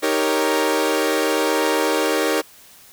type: chord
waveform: sawtooth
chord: Eb dominant seventh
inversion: none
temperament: equal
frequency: 311.1 / 392 / 466.2 / 554.4 Hz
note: Eb4 / G4 / Bb4 / Db5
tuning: 0 / 0 / 0 / 0 cents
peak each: -19 / -20 / -18 / -20 dBFS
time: 0.02-2.42 s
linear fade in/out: 20 ms
effects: white hiss -47 dBFS RMS until 2.92 s